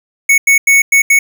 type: tone bursts at uneven times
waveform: square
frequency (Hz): 2217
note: C#7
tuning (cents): 0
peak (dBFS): -6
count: 5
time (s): 0.29-0.38 / 0.47-0.58 / 0.67-0.82 / 0.92-1.02 / 1.1-1.19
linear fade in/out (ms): 5
effects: 8-bit